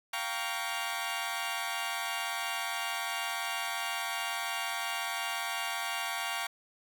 15% pulse chord, G half-diminished seventh, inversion third, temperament equal with one note detuned, 698.5 / 784 / 932.3 / 1125.5 Hz, F5 / G5 / Bb5 / Db6, 0 / 0 / 0 / +26 cents, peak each -32 dBFS, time 0.13-6.47 s, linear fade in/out 5 ms, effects none

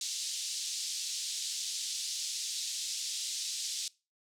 pink band-pass noise, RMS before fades -37 dBFS, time 0.01-3.88 s, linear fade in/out 2 ms, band 3800 to 8100 Hz, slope 24 dB/octave, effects noise-tail reverb RT60 0.3 s tail -23 dB re dry

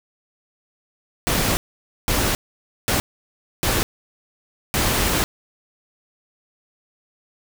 pink noise bursts at uneven times, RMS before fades -20 dBFS, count 5, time 1.27-1.57 / 2.08-2.35 / 2.88-3 / 3.63-3.83 / 4.74-5.24 s, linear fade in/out 0 ms, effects none

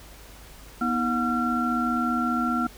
sine tone cluster, 242.1 / 317.1 / 725 / 1365 Hz, B3 / D#4 / F#5 / F6, -34 / +33 / -35 / -40 cents, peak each -25 / -32 / -32 / -26 dBFS, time 0.81-2.67 s, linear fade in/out 5 ms, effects added 50 Hz sine -47 dBFS peak until 2.77 s + pink hiss -48 dBFS RMS until 2.77 s

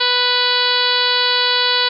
harmonic tone with a mistuned harmonic, 493.9 Hz, B4, in tune, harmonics 1 / 2 / 3 / 4 / 5 / 6 / 7 / 8 / 9 / 10, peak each -25 / -22 / -22 / -26 / -27 / -23 / -22 / -19 / -21 / -31 dBFS, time 0-1.89 s, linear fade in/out 10 ms, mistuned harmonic 7, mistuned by -27 cents, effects none

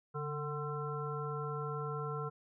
harmonic tone with a mistuned harmonic, 149.1 Hz, D3, 27 cents sharp, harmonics 1 / 3 / 5 / 7 / 9, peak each -39 / -41 / -49 / -45 / -43 dBFS, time 0.14-2.3 s, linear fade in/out 20 ms, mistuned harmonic 1, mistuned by -61 cents, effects none

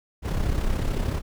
brown noise with amplitude modulation, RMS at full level -22 dBFS, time 0.22-1.22 s, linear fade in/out 50 ms, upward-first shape sine, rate 33.6 Hz, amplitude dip 55%, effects none

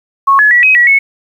sine tone with pitch steps, 1099 / 1702 / 1939 / 2533 / 1929 / 2199 Hz, C#6 / G#6 / B6 / D#7 / B6 / C#7, -15 / +42 / -32 / +30 / -41 / -14 cents, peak -4 dBFS, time 0.27-0.99 s, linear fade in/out 10 ms, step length 120 ms, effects 7-bit

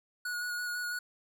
square tone with vibrato, 1454 Hz, F#6, 31 cents flat, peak -34 dBFS, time 0.25-0.99 s, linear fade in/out 5 ms, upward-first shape square, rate 6 Hz, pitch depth 14 cents each way, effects none

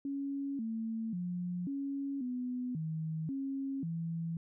sine tone with pitch steps, 278.1 / 224.2 / 177.7 / 277.5 / 249.4 / 158.8 / 271.9 / 165.6 Hz, C#4 / A3 / F3 / C#4 / B3 / D#3 / C#4 / E3, +6 / +33 / +30 / +2 / +17 / +36 / -33 / +8 cents, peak -34 dBFS, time 0.05-4.37 s, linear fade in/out 2 ms, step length 540 ms, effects none

